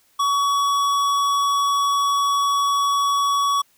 sine tone with tanh clipping, 1128 Hz, C#6, 30 cents sharp, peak -19 dBFS, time 0.19-3.62 s, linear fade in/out 10 ms, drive 17 dB, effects white hiss -60 dBFS RMS until 3.77 s

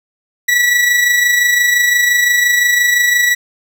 40% pulse tone with amplitude modulation, 1945 Hz, B6, 27 cents flat, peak -7 dBFS, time 0.48-3.35 s, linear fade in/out 10 ms, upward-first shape sine, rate 25.8 Hz, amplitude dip 40%, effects none

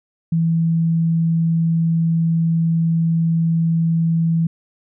sine tone, 164.81 Hz, E3, in tune, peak -14 dBFS, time 0.32-4.47 s, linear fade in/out 5 ms, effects none

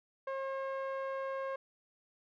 sawtooth tone with low-pass filter, 538 Hz, C5, 48 cents sharp, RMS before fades -38 dBFS, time 0.27-1.56 s, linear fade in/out 5 ms, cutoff 1400 Hz, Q 1.1, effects none

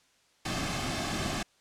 pink noise with comb filter, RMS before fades -32 dBFS, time 0.45-1.43 s, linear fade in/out 5 ms, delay 2.1 ms, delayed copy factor -0.6, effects white hiss -66 dBFS RMS until 1.6 s + low-pass 7000 Hz 12 dB/octave

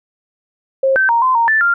sine tone with pitch steps, 535 / 1547 / 932 / 1029 / 927 / 1761 / 1394 Hz, C5 / G6 / A#5 / C6 / A#5 / A6 / F6, +38 / -23 / -1 / -29 / -10 / +1 / -4 cents, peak -10 dBFS, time 0.83-1.74 s, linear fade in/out 5 ms, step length 130 ms, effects none

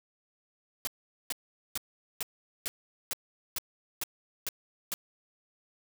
white noise bursts, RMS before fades -33 dBFS, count 10, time 0.85-4.94 s, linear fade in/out 0 ms, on 22 ms, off 430 ms, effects none

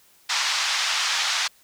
white band-pass noise, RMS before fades -24 dBFS, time 0.29-1.48 s, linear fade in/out 10 ms, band 870 to 5700 Hz, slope 24 dB/octave, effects white hiss -57 dBFS RMS until 1.63 s

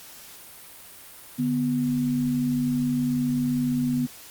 sine tone pair together, 146.92 / 246.9 Hz, D3 / B3, +1 / 0 cents, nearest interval major sixth, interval 899 cents, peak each -29 / -22 dBFS, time 1.38-4.07 s, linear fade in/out 20 ms, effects white hiss -45 dBFS RMS until 4.3 s + Opus 48 kbps

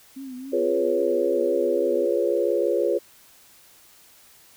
sine tone with vibrato, 261.6 Hz, C4, in tune, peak -33 dBFS, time 0.16-2.06 s, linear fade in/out 10 ms, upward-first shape triangle, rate 3.8 Hz, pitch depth 89 cents each way
sine chord, C# dominant seventh, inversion first, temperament equal, 349.2 / 415.3 / 493.9 / 554.4 Hz, E#4 / G#4 / B4 / C#5, 0 / 0 / 0 / 0 cents, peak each -25 dBFS, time 0.52-2.99 s, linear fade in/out 20 ms
effects white hiss -53 dBFS RMS until 4.56 s

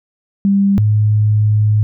sine tone pair in turn, 198.2 / 106.21 Hz, G3 / G#2, +19 / +39 cents, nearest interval major seventh, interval 1080 cents, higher first, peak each -9 dBFS, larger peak neither, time 0.45-0.78 / 0.78-1.83 s, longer second, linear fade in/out 0 ms, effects none

